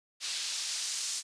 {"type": "noise with band-pass filter sweep", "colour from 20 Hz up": "white", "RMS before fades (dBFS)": -35, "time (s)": [0.2, 1.23], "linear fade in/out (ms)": 50, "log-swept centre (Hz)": [4000, 6100], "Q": 1.3, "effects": ["resampled to 22050 Hz"]}